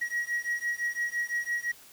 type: beating tone pair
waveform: triangle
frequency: 1903 / 1908.9 Hz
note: A#6 / A#6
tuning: +35 / +41 cents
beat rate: 5.9 Hz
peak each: -30 dBFS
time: 0.01-1.72 s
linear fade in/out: 10 ms
effects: white hiss -53 dBFS RMS until 1.92 s